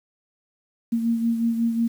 sine beating tone pair, 230.2 / 235.7 Hz, A#3 / A#3, -22 / +19 cents, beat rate 5.5 Hz, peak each -20 / -29 dBFS, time 0.92-1.88 s, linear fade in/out 10 ms, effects 8-bit

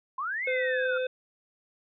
sine linear two-way sweep, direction up then down, 1000 to 2200 to 1374 Hz, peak -29 dBFS, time 0.18-0.98 s, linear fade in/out 5 ms, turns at 0.46 s
harmonic tone, 511 Hz, C5, 41 cents flat, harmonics 1 / 3 / 5 / 7, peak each -27 / -37 / -41 / -44 dBFS, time 0.47-1.07 s, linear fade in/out 5 ms
effects none

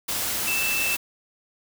sine tone in noise, 2652 Hz, E7, 10 cents sharp, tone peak -24 dBFS, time 0.47-0.96 s, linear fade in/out 10 ms, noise white, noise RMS -27 dBFS, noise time 0.08-0.97 s, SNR 0 dB, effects none

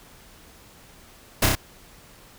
pink noise with echo, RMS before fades -18 dBFS, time 1.42-1.46 s, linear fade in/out 5 ms, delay 31 ms, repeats 3, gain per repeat -2 dB, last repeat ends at 1.553 s, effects pink hiss -50 dBFS RMS until 2.38 s

